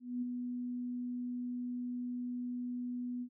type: tone with ADSR envelope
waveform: sine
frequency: 246 Hz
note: B3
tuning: 7 cents flat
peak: -32 dBFS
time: 0-3.29 s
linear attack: 220 ms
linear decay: 16 ms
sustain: -4 dB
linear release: 72 ms
effects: none